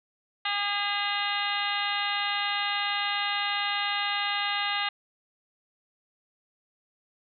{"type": "harmonic tone with a mistuned harmonic", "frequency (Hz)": 406.5, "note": "G#4", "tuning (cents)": -37, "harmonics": [2, 3, 4, 5, 6, 7, 8, 9, 10], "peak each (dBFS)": [-33, -34, -35, -33, -39, -33, -39, -35, -39], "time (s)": [0.45, 4.89], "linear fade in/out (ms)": 5, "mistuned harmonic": 6, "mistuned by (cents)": 43, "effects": []}